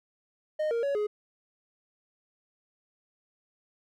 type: tone with pitch steps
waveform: triangle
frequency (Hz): 615 / 465.7 / 561 / 419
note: D#5 / A#4 / C#5 / G#4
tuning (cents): -20 / -2 / +21 / +15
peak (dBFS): -24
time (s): 0.59-1.07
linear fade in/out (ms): 10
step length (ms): 120
effects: none